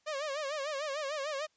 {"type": "tone with vibrato", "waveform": "sawtooth", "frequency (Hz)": 580, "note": "D5", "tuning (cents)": -22, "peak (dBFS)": -30, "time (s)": [0.06, 1.47], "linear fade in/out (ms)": 20, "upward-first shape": "sine", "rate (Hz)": 6.7, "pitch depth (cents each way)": 130, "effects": ["white hiss -73 dBFS RMS until 1.56 s", "resampled to 16000 Hz"]}